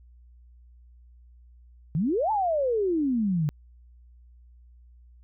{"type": "exponential two-way sweep", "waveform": "sine", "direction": "up then down", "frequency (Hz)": [142.6, 896, 142.6], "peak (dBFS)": -22, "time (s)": [1.95, 3.49], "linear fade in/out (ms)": 0, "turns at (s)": 2.31, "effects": ["added 60 Hz sine -50 dBFS peak until 5.23 s"]}